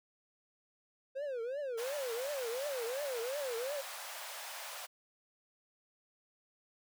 triangle tone with vibrato, 518 Hz, C5, 17 cents flat, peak -34 dBFS, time 1.15-3.82 s, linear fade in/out 20 ms, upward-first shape triangle, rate 2.8 Hz, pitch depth 260 cents each way
pink high-pass noise, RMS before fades -45 dBFS, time 1.77-4.87 s, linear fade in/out 20 ms, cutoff 580 Hz, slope 48 dB/octave
effects none

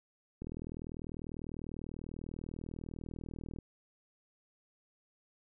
click train, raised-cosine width 3 ms, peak -30 dBFS, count 128, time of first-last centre 0.42-3.587 s, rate 40.1 Hz, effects none

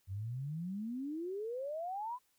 sine exponential sweep, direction up, 91 to 1028 Hz, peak -37 dBFS, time 0.07-2.19 s, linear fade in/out 50 ms, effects white hiss -75 dBFS RMS until 2.38 s

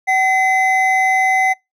triangle tone pair together, 760 / 2039 Hz, F#5 / C7, +46 / -45 cents, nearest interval octave + perfect fourth, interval 1709 cents, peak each -13 dBFS, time 0.07-1.54 s, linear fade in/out 20 ms, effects noise-tail reverb RT60 0.2 s tail -26 dB re dry

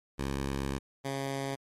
10% pulse tone pair in turn, 68.4 / 136.8 Hz, C#2 / C#3, -23 / -23 cents, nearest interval octave, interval 1200 cents, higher second, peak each -23 / -24 dBFS, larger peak first, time 0.18-0.79 / 1.04-1.56 s, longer first, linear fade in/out 20 ms, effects low-pass 12000 Hz 12 dB/octave + MP3 64 kbps

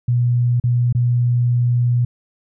sine tone with dropouts, 121.5 Hz, B2, 28 cents flat, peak -13 dBFS, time 0.08-2.05 s, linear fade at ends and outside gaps 5 ms, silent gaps 0.6-0.638 / 0.927-0.949 s, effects none

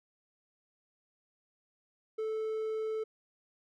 triangle tone, 438 Hz, A4, 8 cents flat, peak -30 dBFS, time 2.18-3.04 s, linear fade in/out 10 ms, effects none

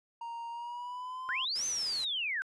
triangle tone with pitch glide, 932.3 to 1040.4 Hz, A#5 to C6, 0 to -10 cents, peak -36 dBFS, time 0.21-1.45 s, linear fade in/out 5 ms, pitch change +190 cents, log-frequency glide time 0.5-1.32 s
sine linear two-way sweep, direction up then down, 1371 to 6290 to 1489 Hz, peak -31 dBFS, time 1.29-2.42 s, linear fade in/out 0 ms, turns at 1.66 s
white noise, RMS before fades -44 dBFS, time 1.55-2.05 s, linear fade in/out 10 ms
effects resampled to 24000 Hz

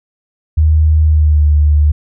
sine tone with pitch glide, 77.78 to 74.53 Hz, D#2 to D2, 0 to +26 cents, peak -6 dBFS, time 0.57-1.92 s, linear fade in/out 10 ms, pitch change -74 cents, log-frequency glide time 1.05-1.47 s, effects none

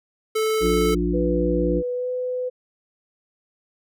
square tone, 437.1 Hz, A4, 11 cents flat, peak -20 dBFS, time 0.35-0.95 s, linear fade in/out 10 ms
harmonic tone, 59 Hz, A#1, 22 cents sharp, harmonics 1 / 3 / 5 / 6, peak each -25 / -25 / -25 / -25 dBFS, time 0.6-1.83 s, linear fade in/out 50 ms
sine tone with pitch glide, 493.9 to 502.5 Hz, B4 to B4, 0 to +30 cents, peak -23 dBFS, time 1.13-2.5 s, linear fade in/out 20 ms, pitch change +30 cents, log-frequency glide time 1.93-2.1 s
effects none

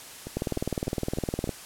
two click trains, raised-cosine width 2 ms, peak -14 / -22 dBFS, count 23 / 5, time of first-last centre 0.37-1.492 / 0.27-1.475 s, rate 19.6 / 3.32 Hz, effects white hiss -44 dBFS RMS until 1.65 s + low-pass 12000 Hz 12 dB/octave

